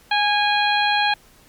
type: harmonic tone with a mistuned harmonic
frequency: 822 Hz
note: G#5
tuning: 18 cents flat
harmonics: 1 / 2 / 3 / 4 / 5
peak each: -19 / -22 / -24 / -25 / -26 dBFS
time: 0.11-1.14 s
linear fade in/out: 5 ms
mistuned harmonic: 1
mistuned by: +16 cents
effects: pink hiss -52 dBFS RMS until 1.48 s + MP3 96 kbps